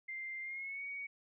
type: tone with pitch glide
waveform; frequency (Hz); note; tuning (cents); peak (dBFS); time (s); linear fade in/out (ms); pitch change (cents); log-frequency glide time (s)
sine; 2094 to 2244; C7 to C#7; +1 to +21; -40; 0.08-1.07; 10; +120; 0.42-0.84
effects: none